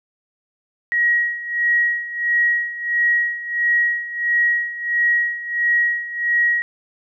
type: tone with tremolo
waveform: sine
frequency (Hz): 1900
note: A#6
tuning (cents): +33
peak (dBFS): -13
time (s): 0.92-6.62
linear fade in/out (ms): 0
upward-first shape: sine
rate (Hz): 1.5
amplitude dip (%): 80
effects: none